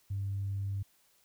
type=tone; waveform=sine; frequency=98.8 Hz; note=G2; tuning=14 cents sharp; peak=-31 dBFS; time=0.1-0.83 s; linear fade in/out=10 ms; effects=tanh soft clip ceiling -27 dBFS + white hiss -68 dBFS RMS until 1.24 s